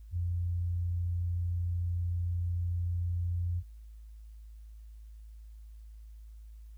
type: tone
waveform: sine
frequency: 87.31 Hz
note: F2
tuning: in tune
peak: -29 dBFS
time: 0.11-3.63 s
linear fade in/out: 50 ms
effects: added 54 Hz sine -46 dBFS peak until 6.77 s + white hiss -74 dBFS RMS until 6.77 s